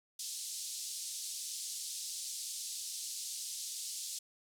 white band-pass noise, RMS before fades -42 dBFS, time 0.19-4.19 s, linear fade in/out 5 ms, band 3900 to 9600 Hz, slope 24 dB/octave, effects none

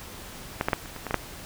clicks, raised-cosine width 0.5 ms, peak -9 / -8 / -6 / -27 / -24 / -17 / -13 / -6 dBFS, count 8, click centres 0.611 / 0.685 / 0.732 / 0.858 / 0.963 / 1.067 / 1.109 / 1.143 s, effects pink hiss -42 dBFS RMS until 1.45 s

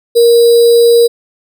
sine tone with sample-and-hold, 469.9 Hz, A#4, 14 cents sharp, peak -3 dBFS, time 0.15-1.08 s, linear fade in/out 20 ms, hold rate 4410 Hz, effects none

